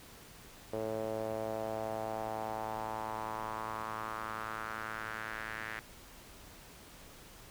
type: tone with band-pass filter sweep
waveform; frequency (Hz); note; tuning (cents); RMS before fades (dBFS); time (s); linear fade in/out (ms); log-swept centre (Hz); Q
sawtooth; 110; A2; 0; -39; 0.73-5.79; 0; 510 to 1800; 3.3
effects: pink hiss -54 dBFS RMS until 7.5 s